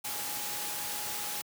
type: tone in noise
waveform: sine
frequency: 832 Hz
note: G#5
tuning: 3 cents sharp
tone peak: -45 dBFS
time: 0.04-1.42 s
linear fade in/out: 10 ms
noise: white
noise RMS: -36 dBFS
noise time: 0.04-1.42 s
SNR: -12 dB
effects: high-pass 100 Hz 12 dB/octave